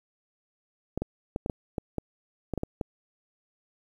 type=clicks; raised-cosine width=2 ms; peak=-16 dBFS; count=11; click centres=0.976 / 1.02 / 1.361 / 1.461 / 1.498 / 1.782 / 1.983 / 2.537 / 2.577 / 2.634 / 2.812 s; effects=9-bit